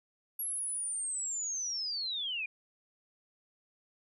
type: linear sweep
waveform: sine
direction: down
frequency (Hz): 11410 to 2384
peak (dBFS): -33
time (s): 0.39-2.46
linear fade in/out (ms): 5
effects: none